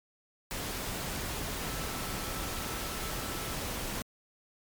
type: tone in noise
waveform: sine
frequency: 1318.5 Hz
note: E6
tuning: in tune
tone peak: -46 dBFS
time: 1.62-3.54 s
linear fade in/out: 0 ms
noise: pink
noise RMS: -36 dBFS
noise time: 0.51-4.02 s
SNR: -13 dB
effects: MP3 96 kbps